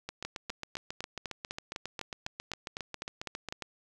two click trains, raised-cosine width 0.2 ms, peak -19 / -20 dBFS, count 14 / 27, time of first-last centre 0.25-3.525 / 0.09-3.623 s, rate 3.97 / 7.36 Hz, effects none

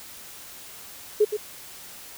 sine tone with echo, 422 Hz, G#4, 28 cents sharp, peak -14 dBFS, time 1.2-1.25 s, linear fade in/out 10 ms, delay 120 ms, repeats 1, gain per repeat -9 dB, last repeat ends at 1.37 s, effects white hiss -43 dBFS RMS until 2.17 s

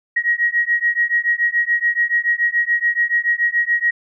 sine beating tone pair, 1891 / 1898 Hz, A#6 / A#6, +24 / +31 cents, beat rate 7 Hz, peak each -18 dBFS, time 0.16-3.91 s, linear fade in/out 10 ms, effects none

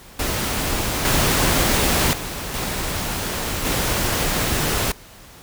pink noise with level steps, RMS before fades -23 / -18 / -29 / -25 / -21 dBFS, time 0.19-4.92 s, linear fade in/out 5 ms, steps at 1.05 / 2.13 / 2.54 / 3.65 s, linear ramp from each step 2 ms, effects pink hiss -44 dBFS RMS until 5.42 s

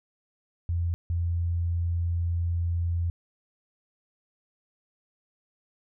sine tone pair in turn, 85.5 / 85.5 Hz, F2 / F2, -36 / -36 cents, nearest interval unison, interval 0 cents, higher neither, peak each -24 dBFS, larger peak neither, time 0.69-0.94 / 1.1-3.1 s, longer second, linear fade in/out 0 ms, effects none

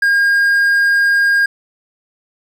triangle tone, 1619 Hz, G#6, 45 cents flat, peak -8 dBFS, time 0.02-1.46 s, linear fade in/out 5 ms, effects none

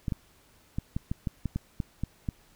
clicks, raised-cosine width 5 ms, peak -17 dBFS, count 11, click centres 0.082 / 0.122 / 0.785 / 0.965 / 1.115 / 1.272 / 1.457 / 1.56 / 1.802 / 2.036 / 2.288 s, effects pink hiss -61 dBFS RMS until 2.55 s

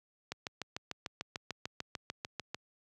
click train, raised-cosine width 0.2 ms, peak -20 dBFS, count 16, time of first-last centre 0.32-2.546 s, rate 6.74 Hz, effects high-pass 80 Hz 12 dB/octave

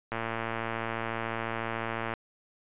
click train, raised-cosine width 0.5 ms, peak -17 dBFS, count 231, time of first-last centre 0.12-2.138 s, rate 114 Hz, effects resampled to 8000 Hz

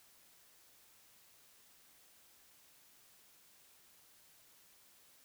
silence, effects white hiss -65 dBFS RMS until 5.24 s

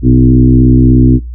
sine tone with frequency modulation, 187 Hz, F#3, 19 cents sharp, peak -3 dBFS, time 0.02-1.2 s, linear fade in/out 50 ms, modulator 63.4 Hz, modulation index 2.1, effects noise-tail reverb RT60 0.2 s tail -20 dB re dry + added 60 Hz sine -20 dBFS peak until 1.34 s

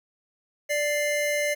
square tone pair together, 588.2 / 2093 Hz, D5 / C7, +3 / 0 cents, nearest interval octave + minor seventh, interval 2197 cents, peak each -26 / -28 dBFS, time 0.69-1.55 s, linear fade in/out 20 ms, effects 9-bit

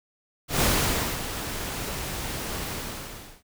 pink noise with ADSR envelope, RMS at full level -21 dBFS, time 0.48-3.43 s, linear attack 130 ms, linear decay 590 ms, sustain -11 dB, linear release 730 ms, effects none

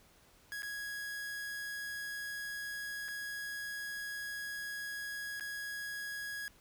45% pulse tone with dropouts, 1661 Hz, G#6, in tune, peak -39 dBFS, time 0.52-6.48 s, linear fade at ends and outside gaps 0 ms, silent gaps 0.621-0.631 / 3.082-3.086 / 5.397-5.408 s, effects pink hiss -64 dBFS RMS until 6.6 s

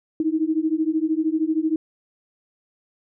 sine beating tone pair, 310 / 323 Hz, D#4 / E4, -6 / -35 cents, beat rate 13 Hz, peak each -22 dBFS, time 0.2-1.76 s, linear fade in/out 2 ms, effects none

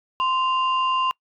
sine tone pair together, 1039.9 / 2794 Hz, C6 / F7, -11 / 0 cents, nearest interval octave + perfect fourth, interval 1711 cents, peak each -19 / -26 dBFS, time 0.2-1.11 s, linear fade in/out 0 ms, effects noise-tail reverb RT60 0.1 s tail -26 dB re dry + tanh soft clip ceiling -13 dBFS

